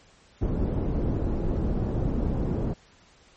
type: low-pass noise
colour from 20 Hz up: pink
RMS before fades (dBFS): -26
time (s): 0.41-2.74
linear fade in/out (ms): 10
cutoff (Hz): 390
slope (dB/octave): 12
effects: pink hiss -57 dBFS RMS until 3.36 s + MP3 32 kbps